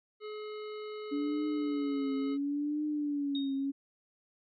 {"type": "harmonic tone", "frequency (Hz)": 425, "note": "G#4", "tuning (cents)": 40, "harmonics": [1, 3, 5, 7, 9, 10], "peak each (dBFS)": [-39, -49, -53, -56, -58, -59], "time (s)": [0.2, 2.38], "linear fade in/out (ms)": 50}
{"type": "tone with vibrato", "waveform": "sine", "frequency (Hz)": 286.3, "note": "D4", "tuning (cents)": -44, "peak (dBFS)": -30, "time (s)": [1.11, 3.72], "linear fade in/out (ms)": 20, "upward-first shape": "triangle", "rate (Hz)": 0.72, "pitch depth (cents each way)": 97}
{"type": "tone with exponential decay", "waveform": "sine", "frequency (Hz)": 3729, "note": "A#7", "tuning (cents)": 0, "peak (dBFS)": -35, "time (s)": [3.35, 3.66], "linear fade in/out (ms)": 2, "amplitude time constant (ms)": 67}
{"effects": []}